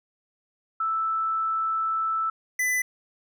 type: tone pair in turn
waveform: sine / square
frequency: 1318.5 / 2001 Hz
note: E6 / B6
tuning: 0 / +22 cents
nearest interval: perfect fifth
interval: 722 cents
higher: second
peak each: -23 dBFS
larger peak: neither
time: 0.8-2.3 / 2.59-2.82 s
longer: first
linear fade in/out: 5 ms
effects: none